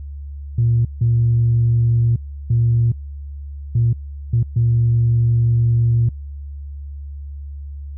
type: tone bursts at uneven times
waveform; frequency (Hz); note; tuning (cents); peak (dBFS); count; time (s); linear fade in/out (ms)
sine; 116.9; A#2; +5; -11; 6; 0.58-0.85 / 1.01-2.16 / 2.5-2.92 / 3.75-3.93 / 4.33-4.43 / 4.56-6.09; 5
effects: tanh soft clip ceiling -8 dBFS + added 71 Hz sine -28 dBFS peak until 7.97 s